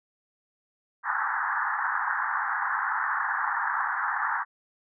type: band-pass noise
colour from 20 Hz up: white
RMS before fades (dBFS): -28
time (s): 1.03-4.45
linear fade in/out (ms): 50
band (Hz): 800 to 1800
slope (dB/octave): 96
effects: none